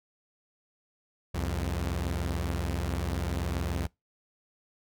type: tone pair together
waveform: sawtooth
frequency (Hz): 66.66 / 87.31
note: C2 / F2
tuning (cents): +33 / 0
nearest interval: perfect fourth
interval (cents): 467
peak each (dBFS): -28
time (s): 1.34-3.87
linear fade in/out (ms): 10
effects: noise-tail reverb RT60 0.2 s tail -24 dB re dry